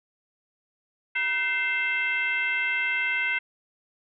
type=tone with frequency modulation; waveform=sine; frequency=2093 Hz; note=C7; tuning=in tune; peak=-23 dBFS; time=1.15-3.39 s; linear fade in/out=10 ms; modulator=567 Hz; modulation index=1.1; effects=none